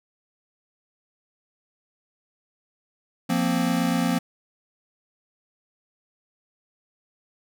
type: chord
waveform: square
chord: F suspended fourth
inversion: none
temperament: equal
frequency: 174.61 / 233.1 / 261.6 Hz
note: F3 / Bb3 / C4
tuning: 0 / 0 / 0 cents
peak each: -26 dBFS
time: 3.29-4.19 s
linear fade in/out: 10 ms
effects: none